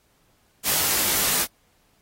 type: noise with comb filter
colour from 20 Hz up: white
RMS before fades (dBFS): -22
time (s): 0.63-1.47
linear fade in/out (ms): 50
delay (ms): 20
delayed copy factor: +0.7
effects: pink hiss -64 dBFS RMS until 2.01 s + AAC 48 kbps